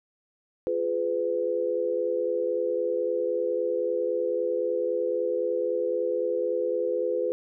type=chord; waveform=sine; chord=F diminished; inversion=none; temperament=just; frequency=349.2 / 419.1 / 502.9 Hz; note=F4 / Ab4 / Cb5; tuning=0 / +16 / +31 cents; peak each=-31 / -30 / -26 dBFS; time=0.67-7.32 s; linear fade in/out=0 ms; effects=none